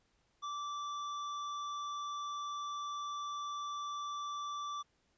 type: tone with tanh clipping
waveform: sine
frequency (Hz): 1166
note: D6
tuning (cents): -13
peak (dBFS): -40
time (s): 0.42-4.83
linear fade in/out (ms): 20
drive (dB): 15
effects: pink hiss -75 dBFS RMS until 5.17 s + resampled to 16000 Hz